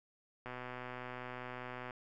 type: click train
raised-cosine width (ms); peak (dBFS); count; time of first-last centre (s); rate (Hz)
0.5; -29; 182; 0.46-1.908; 125
effects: none